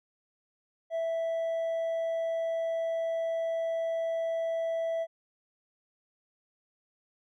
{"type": "tone with hard clipping", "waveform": "sine", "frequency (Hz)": 659, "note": "E5", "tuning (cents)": -1, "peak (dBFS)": -29, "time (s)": [0.9, 5.07], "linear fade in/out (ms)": 50, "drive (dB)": 2, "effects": []}